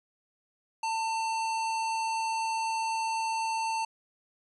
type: tone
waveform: square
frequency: 896 Hz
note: A5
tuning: 31 cents sharp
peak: -29 dBFS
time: 0.83-3.85 s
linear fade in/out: 5 ms
effects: resampled to 24000 Hz